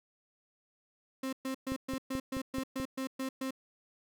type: tone bursts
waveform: 35% pulse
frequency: 264.2 Hz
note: C4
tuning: 17 cents sharp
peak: -32 dBFS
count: 11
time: 1.23-3.508 s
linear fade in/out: 5 ms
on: 98 ms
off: 120 ms
type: click train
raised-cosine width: 3 ms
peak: -26 dBFS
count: 6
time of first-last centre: 1.72-2.8 s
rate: 4.63 Hz
effects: none